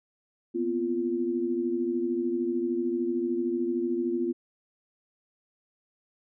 sine tone cluster, 242 / 255.3 / 345.7 Hz, B3 / C4 / F4, -35 / -42 / -18 cents, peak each -33 / -32 / -27 dBFS, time 0.54-4.33 s, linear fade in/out 20 ms, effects none

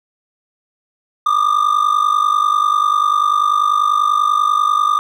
triangle ring-modulated tone, 1200 Hz, D6, 37 cents sharp, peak -7 dBFS, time 1.26-4.99 s, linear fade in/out 0 ms, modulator 25.1 Hz, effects none

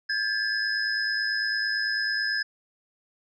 sine tone cluster, 1608 / 1717 / 5090 Hz, G6 / A6 / D#8, +44 / -43 / +39 cents, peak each -28 / -28 / -29 dBFS, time 0.09-2.43 s, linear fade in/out 10 ms, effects tanh soft clip ceiling -15 dBFS

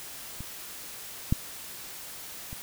clicks, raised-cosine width 5 ms, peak -26 / -10 / -27 dBFS, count 3, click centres 0.406 / 1.325 / 2.529 s, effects white hiss -42 dBFS RMS until 2.62 s

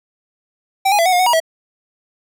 square tone with pitch steps, 775 / 826 / 672 / 743 / 714 / 741 / 955 / 649 Hz, G5 / G#5 / E5 / F#5 / F5 / F#5 / A#5 / E5, -20 / -10 / +33 / +7 / +38 / +2 / +42 / -27 cents, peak -12 dBFS, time 0.85-1.402 s, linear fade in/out 10 ms, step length 69 ms, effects none

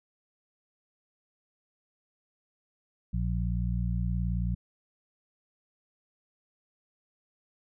harmonic tone, 58.9 Hz, A#1, 19 cents sharp, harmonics 1 / 2 / 3, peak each -29 / -32 / -33 dBFS, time 3.13-4.55 s, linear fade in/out 10 ms, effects none

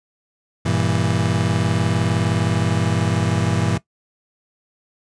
35% pulse chord, E diminished, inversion first, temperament just, 98.89 / 118.67 / 164.81 Hz, G2 / Bb2 / E3, +16 / +31 / 0 cents, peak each -20 dBFS, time 0.65-3.78 s, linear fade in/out 10 ms, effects noise-tail reverb RT60 0.1 s tail -18 dB re dry + resampled to 22050 Hz

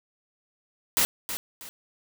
white noise with echo, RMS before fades -22 dBFS, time 0.97-1.05 s, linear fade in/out 0 ms, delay 320 ms, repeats 2, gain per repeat -10 dB, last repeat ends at 1.69 s, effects none

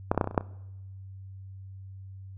clicks, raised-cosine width 1 ms, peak -8 / -24 / -9 / -9 / -18 / -16 / -24 / -26 / -7 / -26 dBFS, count 10, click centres 0.115 / 0.147 / 0.177 / 0.212 / 0.243 / 0.274 / 0.311 / 0.346 / 0.378 / 0.409 s, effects noise-tail reverb RT60 1.0 s tail -22 dB re dry + added 96 Hz sine -41 dBFS peak until 2.37 s

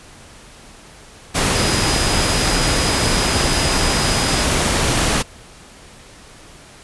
sine tone in noise, 4970 Hz, D#8, 3 cents flat, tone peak -25 dBFS, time 1.54-4.44 s, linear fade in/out 20 ms, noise pink, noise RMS -17 dBFS, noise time 1.34-5.23 s, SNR -11 dB, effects pink hiss -42 dBFS RMS until 6.83 s + resampled to 24000 Hz

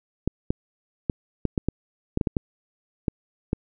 clicks, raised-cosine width 3 ms, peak -9 dBFS, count 12, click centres 0.276 / 0.505 / 1.098 / 1.453 / 1.578 / 1.686 / 2.174 / 2.212 / 2.272 / 2.368 / 3.082 / 3.531 s, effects none

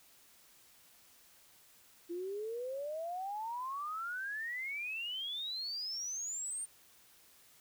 sine exponential sweep, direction up, 336.6 to 9010 Hz, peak -37 dBFS, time 2.09-6.66 s, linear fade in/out 20 ms, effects white hiss -63 dBFS RMS until 7.6 s

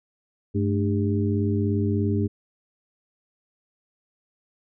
harmonic tone with a mistuned harmonic, 100.1 Hz, G2, 37 cents sharp, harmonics 1 / 2 / 3 / 4, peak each -23 / -26 / -28 / -29 dBFS, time 0.54-2.28 s, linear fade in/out 20 ms, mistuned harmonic 2, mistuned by +140 cents, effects none

